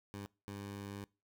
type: tone bursts at uneven times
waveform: 15% pulse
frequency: 100.4 Hz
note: G2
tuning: 42 cents sharp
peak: -37 dBFS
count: 2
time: 0.14-0.26 / 0.48-1.04 s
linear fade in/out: 0 ms
effects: noise-tail reverb RT60 0.3 s tail -24 dB re dry